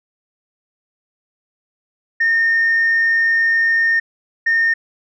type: tone bursts at uneven times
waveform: sine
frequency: 1827 Hz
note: A#6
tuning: 35 cents flat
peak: -11 dBFS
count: 2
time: 2.2-4 / 4.46-4.74 s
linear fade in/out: 10 ms
effects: tanh soft clip ceiling -9 dBFS